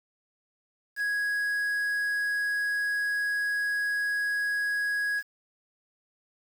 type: tone with quantisation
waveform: triangle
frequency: 1661.2 Hz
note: G#6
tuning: in tune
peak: -24 dBFS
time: 0.96-5.23 s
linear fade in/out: 50 ms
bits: 8
effects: none